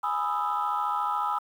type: chord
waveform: sine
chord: E major seventh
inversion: first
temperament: equal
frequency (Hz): 830.6 / 987.8 / 1244.5 / 1318.5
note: G#5 / B5 / D#6 / E6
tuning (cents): 0 / 0 / 0 / 0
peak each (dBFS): -30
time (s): 0.03-1.39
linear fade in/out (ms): 10
effects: tanh soft clip ceiling -18 dBFS + 9-bit